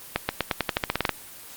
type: accelerating click train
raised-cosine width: 0.3 ms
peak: -5 dBFS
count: 13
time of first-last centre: 0.16-1.093 s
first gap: 130 ms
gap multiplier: 0.9
effects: white hiss -43 dBFS RMS until 1.56 s + Opus 24 kbps